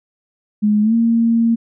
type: tone with pitch glide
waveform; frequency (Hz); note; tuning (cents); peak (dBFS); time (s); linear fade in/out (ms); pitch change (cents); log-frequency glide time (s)
sine; 210 to 230.3; G#3 to A#3; +19 to -21; -11; 0.62-1.56; 20; +160; 0.82-0.94
effects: none